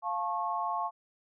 sine chord, F augmented, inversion none, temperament just, 698.5 / 873.1 / 1091.3 Hz, F5 / A5 / C#6, 0 / -14 / -27 cents, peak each -35 / -34 / -33 dBFS, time 0.02-0.91 s, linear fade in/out 50 ms, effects none

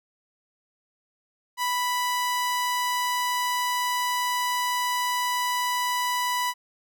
sawtooth tone, 987.8 Hz, B5, in tune, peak -20 dBFS, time 1.57-6.54 s, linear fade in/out 50 ms, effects none

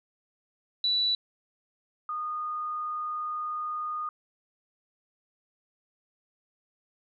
sine tone pair in turn, 3951 / 1228.4 Hz, B7 / D#6, 0 / -23 cents, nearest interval octave + minor sixth, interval 2023 cents, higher first, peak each -23 / -30 dBFS, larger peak first, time 0.84-1.15 / 2.09-4.09 s, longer second, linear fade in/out 2 ms, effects none

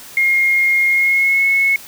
sine tone with pitch glide, 2138 to 2191 Hz, C7 to C#7, +37 to -21 cents, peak -11 dBFS, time 0.17-1.76 s, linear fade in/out 2 ms, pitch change +42 cents, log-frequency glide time 0.87-1.46 s, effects white hiss -37 dBFS RMS until 1.87 s

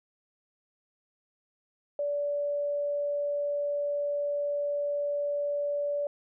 sine tone, 578 Hz, D5, 28 cents flat, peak -27 dBFS, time 1.99-6.07 s, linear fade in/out 2 ms, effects none

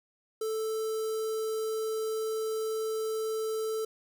square tone with notch filter, 439.8 Hz, A4, 1 cent flat, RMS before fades -32 dBFS, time 0.41-3.85 s, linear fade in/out 5 ms, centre 2300 Hz, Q 0.61, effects none

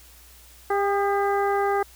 harmonic tone with a mistuned harmonic, 400 Hz, G4, 35 cents sharp, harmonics 1 / 2 / 3 / 4 / 5, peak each -23 / -24 / -29 / -33 / -36 dBFS, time 0.7-1.83 s, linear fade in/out 5 ms, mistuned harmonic 3, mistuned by +34 cents, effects added 60 Hz sine -51 dBFS peak until 1.95 s + white hiss -51 dBFS RMS until 1.95 s

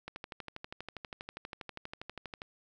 click train, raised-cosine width 0.3 ms, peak -25 dBFS, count 30, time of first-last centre 0.08-2.419 s, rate 12.4 Hz, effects none

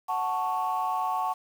sine chord, F# minor, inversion none, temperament equal, 740 / 880 / 1108.7 Hz, F#5 / A5 / C#6, 0 / 0 / 0 cents, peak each -29 dBFS, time 0.08-1.34 s, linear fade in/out 20 ms, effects tanh soft clip ceiling -19 dBFS + 8-bit

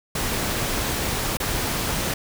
pink noise with dropouts, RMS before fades -25 dBFS, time 0.15-2.14 s, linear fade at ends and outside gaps 5 ms, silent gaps 1.371-1.4 s, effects none

